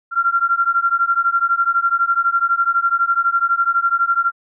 sine beating tone pair, 1371 / 1383 Hz, F6 / F6, -32 / -17 cents, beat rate 12 Hz, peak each -17 dBFS, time 0.11-4.32 s, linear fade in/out 50 ms, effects none

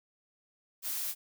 blue noise, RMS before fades -35 dBFS, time 0.82-1.15 s, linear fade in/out 50 ms, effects none

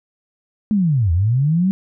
sine linear two-way sweep, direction down then up, 220 to 79.4 to 196.7 Hz, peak -13 dBFS, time 0.71-1.71 s, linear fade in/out 0 ms, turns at 1.12 s, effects none

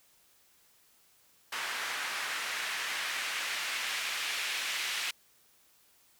white noise with band-pass filter sweep, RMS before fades -35 dBFS, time 1.52-5.11 s, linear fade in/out 5 ms, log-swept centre 1600 to 2500 Hz, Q 1.3, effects white hiss -65 dBFS RMS until 6.19 s

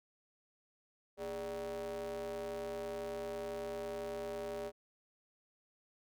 square ring-modulated tone, 89 Hz, F2, 33 cents sharp, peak -37 dBFS, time 1.17-4.72 s, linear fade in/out 50 ms, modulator 499 Hz, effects none

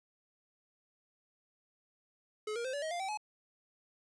square tone with pitch steps, 426.9 / 470.9 / 519.5 / 573.1 / 632.3 / 697.5 / 769.5 / 848.9 Hz, G#4 / A#4 / C5 / D5 / D#5 / F5 / G5 / G#5, +48 / +18 / -12 / -42 / +28 / -2 / -32 / +38 cents, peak -36 dBFS, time 2.47-3.174 s, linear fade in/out 5 ms, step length 88 ms, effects resampled to 22050 Hz + 11-bit

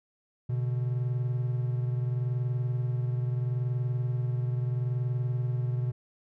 triangle tone pair together, 122.9 / 143.66 Hz, B2 / D3, -8 / -38 cents, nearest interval minor third, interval 270 cents, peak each -25 / -33 dBFS, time 0.49-5.92 s, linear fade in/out 10 ms, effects none

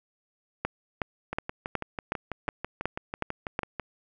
two click trains, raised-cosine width 0.5 ms, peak -12 / -17 dBFS, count 9 / 16, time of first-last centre 0.65-3.591 / 1.33-3.797 s, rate 2.72 / 6.08 Hz, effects none

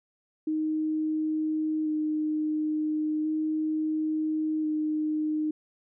sine tone with vibrato, 309.3 Hz, D#4, 10 cents flat, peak -25 dBFS, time 0.47-5.51 s, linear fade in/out 5 ms, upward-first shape square, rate 0.36 Hz, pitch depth 11 cents each way, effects none

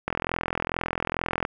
click train, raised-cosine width 0.5 ms, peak -10 dBFS, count 59, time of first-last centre 0.08-1.451 s, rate 42.3 Hz, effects none

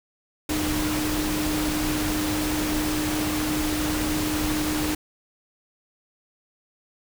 sine tone in noise, 304.7 Hz, D#4, 36 cents flat, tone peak -25 dBFS, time 0.49-4.95 s, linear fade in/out 5 ms, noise pink, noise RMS -28 dBFS, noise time 0.49-4.95 s, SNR 0 dB, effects none

